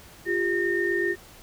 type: tone cluster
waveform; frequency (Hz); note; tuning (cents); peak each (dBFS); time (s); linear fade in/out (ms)
sine; 349.6 / 397.5 / 1829; F4 / G4 / A#6; +2 / +24 / -33; -26 / -28 / -26; 0.25-1.16; 50
effects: pink hiss -49 dBFS RMS until 1.42 s